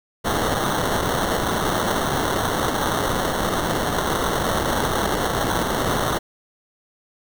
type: noise with sample-and-hold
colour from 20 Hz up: blue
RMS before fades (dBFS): -22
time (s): 0.24-6.19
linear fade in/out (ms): 20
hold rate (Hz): 2450
effects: none